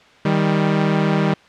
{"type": "tone pair together", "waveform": "sawtooth", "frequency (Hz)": [156.76, 197.5], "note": ["D#3", "G3"], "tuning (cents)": [13, 13], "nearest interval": "major third", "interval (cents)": 400, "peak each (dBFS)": -14, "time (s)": [0.25, 1.34], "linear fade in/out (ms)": 5, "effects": ["white hiss -48 dBFS RMS until 1.48 s", "low-pass 3000 Hz 12 dB/octave"]}